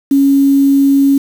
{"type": "tone with quantisation", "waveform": "sine", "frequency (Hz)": 276.6, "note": "C#4", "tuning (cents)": -4, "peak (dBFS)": -6, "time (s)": [0.11, 1.18], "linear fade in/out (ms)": 5, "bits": 5, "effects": []}